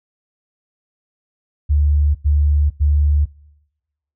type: tone bursts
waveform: sine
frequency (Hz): 73.42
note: D2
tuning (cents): 0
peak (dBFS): -11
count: 3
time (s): 1.69-3.258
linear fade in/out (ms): 20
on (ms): 460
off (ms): 94
effects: noise-tail reverb RT60 1.0 s tail -25 dB re dry